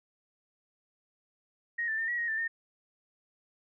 sine tone with pitch steps, 1874 / 1769 / 1809 / 1922 / 1876 / 1774 / 1828 Hz, A#6 / A6 / A6 / B6 / A#6 / A6 / A#6, +9 / +9 / +48 / -48 / +11 / +14 / -34 cents, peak -29 dBFS, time 1.78-2.48 s, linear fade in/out 10 ms, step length 100 ms, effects none

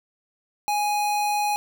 square tone, 830.6 Hz, G#5, in tune, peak -22 dBFS, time 0.68-1.56 s, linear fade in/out 0 ms, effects none

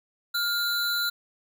square tone pair together, 1409 / 3983 Hz, F6 / B7, +15 / +14 cents, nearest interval octave + tritone, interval 1799 cents, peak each -28 dBFS, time 0.34-1.1 s, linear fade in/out 10 ms, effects none

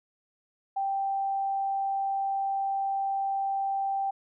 sine tone, 784 Hz, G5, in tune, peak -26 dBFS, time 0.76-4.11 s, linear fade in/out 10 ms, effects none

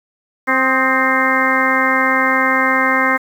harmonic tone with a mistuned harmonic, 262.7 Hz, C4, 7 cents sharp, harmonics 1 / 2 / 3 / 4 / 5 / 6 / 7 / 8, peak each -21 / -22 / -24 / -19 / -21 / -20 / -19 / -19 dBFS, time 0.47-3.18 s, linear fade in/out 20 ms, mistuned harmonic 5, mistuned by -57 cents, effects 7-bit

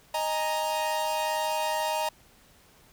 45% pulse chord, D# suspended fourth, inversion none, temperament equal, 622.3 / 830.6 / 932.3 Hz, D#5 / G#5 / A#5, 0 / 0 / 0 cents, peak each -31 / -34 / -29 dBFS, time 0.14-2.09 s, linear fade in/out 5 ms, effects pink hiss -58 dBFS RMS until 2.92 s

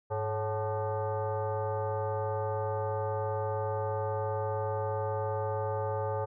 sine tone with frequency modulation, 223.5 Hz, A3, 27 cents sharp, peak -29 dBFS, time 0.1-6.26 s, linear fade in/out 20 ms, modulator 326 Hz, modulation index 2.4, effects none

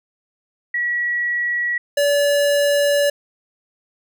sine / square tone pair in turn, 1927 / 574.3 Hz, B6 / D5, -43 / -39 cents, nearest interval octave + major sixth, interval 2096 cents, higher first, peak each -18 / -15 dBFS, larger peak second, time 0.74-1.78 / 1.97-3.1 s, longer second, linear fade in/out 5 ms, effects none

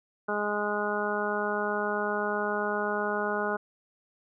harmonic tone, 207.7 Hz, G#3, in tune, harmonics 1 / 2 / 3 / 4 / 5 / 6 / 7, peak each -36 / -32 / -34 / -35 / -37 / -36 / -33 dBFS, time 0.28-3.57 s, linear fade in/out 10 ms, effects none

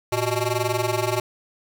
15% pulse ring-modulated tone, 246.9 Hz, B3, in tune, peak -12 dBFS, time 0.12-1.2 s, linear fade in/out 2 ms, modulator 134 Hz, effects none

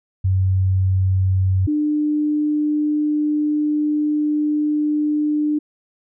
sine tone pair in turn, 94.4 / 299.7 Hz, F#2 / D4, +35 / +35 cents, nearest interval octave + minor sixth, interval 2000 cents, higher second, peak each -14 / -16 dBFS, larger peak first, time 0.24-1.67 / 1.67-5.59 s, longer second, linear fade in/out 10 ms, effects none

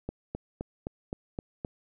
click train, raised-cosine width 2 ms, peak -20 dBFS, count 7, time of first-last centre 0.09-1.648 s, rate 3.85 Hz, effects none

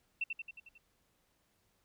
sine tone with echo, 2693 Hz, E7, 36 cents sharp, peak -31 dBFS, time 0.21-0.24 s, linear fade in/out 5 ms, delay 90 ms, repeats 6, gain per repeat -4 dB, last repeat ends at 0.78 s, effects pink hiss -75 dBFS RMS until 1.84 s

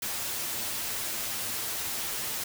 white noise with comb filter, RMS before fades -33 dBFS, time 0.02-2.44 s, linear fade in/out 5 ms, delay 8.8 ms, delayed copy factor +0.5, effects none

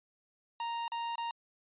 45% pulse tone with dropouts, 932.3 Hz, A#5, in tune, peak -34 dBFS, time 0.6-1.31 s, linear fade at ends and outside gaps 2 ms, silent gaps 0.88-0.919 / 1.156-1.18 s, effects resampled to 8000 Hz

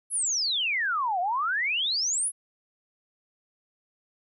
sine exponential two-way sweep, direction down then up, 11175 to 689 to 11175 Hz, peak -24 dBFS, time 0.1-2.32 s, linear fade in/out 50 ms, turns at 1.2 s, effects none

